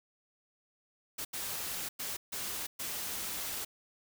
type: noise bursts at uneven times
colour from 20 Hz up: white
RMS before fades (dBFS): -38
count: 5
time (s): 1.18-1.25 / 1.33-1.89 / 1.99-2.17 / 2.32-2.67 / 2.79-3.65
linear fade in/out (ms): 10
effects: none